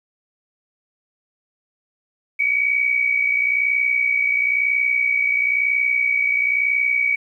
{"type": "tone pair together", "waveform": "sine", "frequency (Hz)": [2260, 2321], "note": ["C#7", "D7"], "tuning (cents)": [33, -21], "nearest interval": "unison", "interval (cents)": 46, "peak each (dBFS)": [-17, -23], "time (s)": [2.39, 7.16], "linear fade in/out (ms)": 10, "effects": ["9-bit"]}